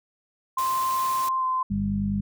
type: tone with pitch glide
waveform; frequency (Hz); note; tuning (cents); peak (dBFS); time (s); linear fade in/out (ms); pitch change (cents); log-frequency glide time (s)
sine; 1046.5 to 1032.7; C6 to C6; 0 to -23; -22; 0.57-1.63; 5; -23; 1.38-1.44
type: noise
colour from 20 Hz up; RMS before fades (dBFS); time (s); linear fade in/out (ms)
white; -36; 0.58-1.29; 5
type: harmonic tone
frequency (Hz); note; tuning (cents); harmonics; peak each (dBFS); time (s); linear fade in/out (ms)
50; G1; +35; 1 / 2 / 3 / 4; -33 / -31 / -35 / -24; 1.7-2.21; 10
effects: none